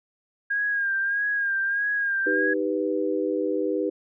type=tone with vibrato; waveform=sine; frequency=1620 Hz; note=G#6; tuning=43 cents flat; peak=-22 dBFS; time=0.5-2.54 s; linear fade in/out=10 ms; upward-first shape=sine; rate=1.6 Hz; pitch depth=46 cents each way
type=chord; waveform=sine; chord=Eb augmented; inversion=none; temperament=equal; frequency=311.1 / 392 / 493.9 Hz; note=Eb4 / G4 / B4; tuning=0 / 0 / 0 cents; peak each=-27 dBFS; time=2.26-3.9 s; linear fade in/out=10 ms
effects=none